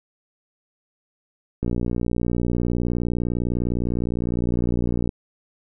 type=click train; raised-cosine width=3 ms; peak=-11 dBFS; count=208; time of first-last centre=1.63-5.092 s; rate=59.8 Hz; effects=none